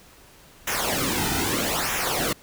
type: noise with flanger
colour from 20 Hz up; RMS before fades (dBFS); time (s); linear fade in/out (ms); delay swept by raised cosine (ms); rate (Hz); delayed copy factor
pink; -25; 0.67-2.33; 5; 0.22 to 1.82; 0.79; -0.75
effects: pink hiss -51 dBFS RMS until 2.42 s